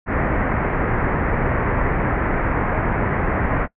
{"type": "low-pass noise", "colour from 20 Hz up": "pink", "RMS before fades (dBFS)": -20, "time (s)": [0.06, 3.68], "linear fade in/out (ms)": 50, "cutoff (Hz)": 2100, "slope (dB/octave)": 48, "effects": ["noise-tail reverb RT60 0.1 s tail -21 dB re dry"]}